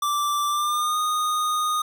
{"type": "tone with pitch glide", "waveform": "square", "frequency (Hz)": [1172, 1234.5], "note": ["D6", "D#6"], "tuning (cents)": [-4, -14], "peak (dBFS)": -22, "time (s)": [0.02, 1.82], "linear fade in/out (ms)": 5, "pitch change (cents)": 90, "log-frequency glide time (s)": [0.48, 0.98], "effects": []}